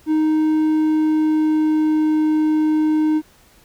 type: tone with pitch glide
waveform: triangle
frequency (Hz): 311.1 to 309.1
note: D#4 to D#4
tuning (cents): 0 to -11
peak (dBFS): -12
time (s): 0.06-3.22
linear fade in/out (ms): 50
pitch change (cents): -11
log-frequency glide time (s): 0.69-2.22
effects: pink hiss -52 dBFS RMS until 3.64 s